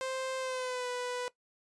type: tone with pitch glide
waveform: sawtooth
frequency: 523.3 to 494.5 Hz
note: C5 to B4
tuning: 0 to +2 cents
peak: -30 dBFS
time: 0.01-1.28 s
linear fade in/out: 0 ms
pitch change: -98 cents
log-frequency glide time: 0.38-0.88 s
effects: noise-tail reverb RT60 0.1 s tail -18 dB re dry + resampled to 22050 Hz